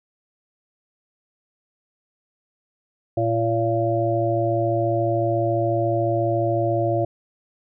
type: harmonic tone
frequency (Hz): 114.1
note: A#2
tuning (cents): -37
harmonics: 1 / 3 / 5 / 6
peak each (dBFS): -24 / -24 / -24 / -24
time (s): 3.17-7.05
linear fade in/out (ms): 5
effects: none